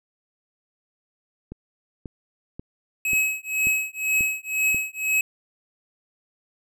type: click train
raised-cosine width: 3 ms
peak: -22 dBFS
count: 7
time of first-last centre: 1.52-4.746 s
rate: 1.86 Hz
type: tone with tremolo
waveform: square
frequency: 2561 Hz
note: D#7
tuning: 49 cents sharp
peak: -18 dBFS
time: 3.05-5.21 s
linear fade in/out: 2 ms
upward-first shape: triangle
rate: 2 Hz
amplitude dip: 100%
effects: none